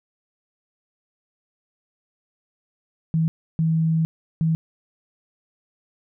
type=tone bursts at uneven times; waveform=sine; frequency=161.5 Hz; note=E3; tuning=35 cents flat; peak=-17 dBFS; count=3; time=3.14-3.28 / 3.59-4.05 / 4.41-4.55 s; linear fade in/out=0 ms; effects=none